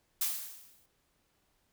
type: noise with exponential decay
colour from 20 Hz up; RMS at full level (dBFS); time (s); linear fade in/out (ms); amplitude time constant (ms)
blue; -29; 0.21-0.86; 5; 140
effects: pink hiss -74 dBFS RMS until 1.72 s